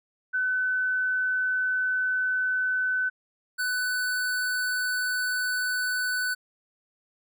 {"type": "tone pair in turn", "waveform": ["sine", "square"], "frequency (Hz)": [1510, 1496.1], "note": ["F#6", "F#6"], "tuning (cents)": [35, 19], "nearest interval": "unison", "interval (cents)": 16, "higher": "first", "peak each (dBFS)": [-23, -26], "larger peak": "first", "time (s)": [[0.33, 3.1], [3.58, 6.35]], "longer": "neither", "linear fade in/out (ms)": 20, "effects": []}